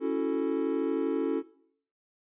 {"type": "chord", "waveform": "triangle", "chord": "F# minor seventh", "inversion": "second", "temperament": "equal", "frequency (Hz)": [277.2, 329.6, 370, 440], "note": ["C#4", "E4", "F#4", "A4"], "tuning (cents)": [0, 0, 0, 0], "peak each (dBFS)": [-29, -30, -31, -29], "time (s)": [0, 1.43], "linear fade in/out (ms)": 50, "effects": ["noise-tail reverb RT60 0.6 s tail -18 dB re dry", "resampled to 8000 Hz"]}